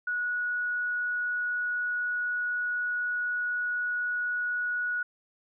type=tone; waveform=sine; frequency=1462 Hz; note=F#6; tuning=21 cents flat; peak=-27 dBFS; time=0.07-5.03 s; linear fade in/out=5 ms; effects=none